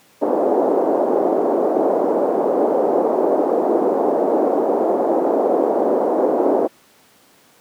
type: band-pass noise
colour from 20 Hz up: pink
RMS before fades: -17 dBFS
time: 0.21-6.68 s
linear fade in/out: 20 ms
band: 310 to 710 Hz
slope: 24 dB/octave
effects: pink hiss -52 dBFS RMS until 7.6 s + high-pass 200 Hz 12 dB/octave